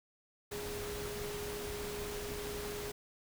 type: tone in noise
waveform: sine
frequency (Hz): 413.3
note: G#4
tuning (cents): -8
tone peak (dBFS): -41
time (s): 0.51-2.92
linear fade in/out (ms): 10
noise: pink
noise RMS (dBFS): -43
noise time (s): 0.51-2.92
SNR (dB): -1
effects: none